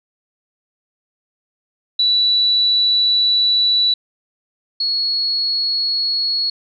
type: tone pair in turn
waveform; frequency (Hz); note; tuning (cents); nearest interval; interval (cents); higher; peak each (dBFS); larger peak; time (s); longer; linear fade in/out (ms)
sine; 3947 / 4344; B7 / C#8; -2 / -36; major second; 166; second; -12 / -16; first; 1.99-3.94 / 4.8-6.5; first; 5
effects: none